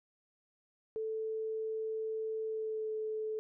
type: tone with pitch glide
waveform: sine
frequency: 440 to 434.4 Hz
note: A4 to A4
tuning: 0 to -22 cents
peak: -34 dBFS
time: 0.96-3.39 s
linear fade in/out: 0 ms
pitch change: -22 cents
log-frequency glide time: 2.45-2.93 s
effects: none